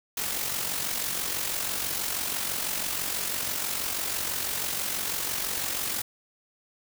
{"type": "noise with amplitude modulation", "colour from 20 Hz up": "white", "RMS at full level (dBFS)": -28, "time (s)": [0.17, 6.02], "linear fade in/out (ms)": 5, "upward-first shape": "sine", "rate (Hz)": 46.1, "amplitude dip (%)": 50, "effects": []}